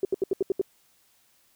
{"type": "tone bursts", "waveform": "sine", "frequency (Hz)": 385.7, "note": "G4", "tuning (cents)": -28, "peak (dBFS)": -20, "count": 7, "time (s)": [0.03, 0.614], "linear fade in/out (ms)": 2, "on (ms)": 20, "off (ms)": 74, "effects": ["white hiss -64 dBFS RMS until 1.55 s"]}